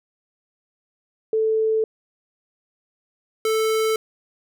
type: tone pair in turn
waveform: sine / square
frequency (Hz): 440 / 440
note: A4 / A4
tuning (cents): 0 / 0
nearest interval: unison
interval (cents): 0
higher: neither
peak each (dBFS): -17 / -19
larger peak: first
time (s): 1.33-1.84 / 3.45-3.96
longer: neither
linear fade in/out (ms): 2
effects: none